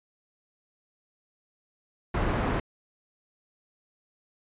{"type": "low-pass noise", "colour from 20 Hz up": "pink", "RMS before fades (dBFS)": -27, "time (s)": [2.14, 2.6], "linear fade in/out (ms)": 5, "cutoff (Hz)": 1600, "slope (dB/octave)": 12, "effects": ["resampled to 8000 Hz"]}